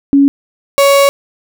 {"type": "tone pair in turn", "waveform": ["sine", "35% pulse"], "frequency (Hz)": [279.1, 558.2], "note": ["C#4", "C#5"], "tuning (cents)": [12, 12], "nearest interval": "octave", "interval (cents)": 1200, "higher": "second", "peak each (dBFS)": -4, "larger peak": "neither", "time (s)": [[0.13, 0.28], [0.78, 1.09]], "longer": "second", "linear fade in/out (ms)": 0, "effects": []}